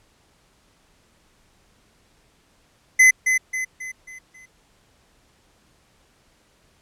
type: tone with echo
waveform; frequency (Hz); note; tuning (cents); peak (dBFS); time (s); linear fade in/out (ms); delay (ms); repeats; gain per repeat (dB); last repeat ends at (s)
square; 2034; C7; -50; -10; 2.99-3.11; 10; 270; 5; -7; 4.46
effects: pink hiss -60 dBFS RMS until 6.81 s + low-pass 10000 Hz 12 dB/octave